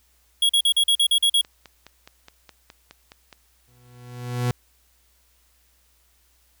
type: tone bursts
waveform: square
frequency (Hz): 3320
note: G#7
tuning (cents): -1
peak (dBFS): -16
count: 9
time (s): 0.42-1.413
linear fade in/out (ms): 5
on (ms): 73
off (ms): 42
type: click train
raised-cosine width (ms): 0.2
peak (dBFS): -25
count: 11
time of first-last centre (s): 1.24-3.328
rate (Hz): 4.79
type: tone with exponential growth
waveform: 40% pulse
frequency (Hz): 122.7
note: B2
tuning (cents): -11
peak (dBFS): -18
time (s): 3.68-4.51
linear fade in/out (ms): 0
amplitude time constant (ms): 180
effects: added 60 Hz sine -63 dBFS peak until 6.6 s + white hiss -63 dBFS RMS until 6.6 s